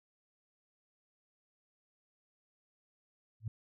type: tone with exponential growth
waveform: sine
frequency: 110.6 Hz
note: A2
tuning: 9 cents sharp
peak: -30 dBFS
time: 3.4-3.48 s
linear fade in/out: 5 ms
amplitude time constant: 17 ms
effects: none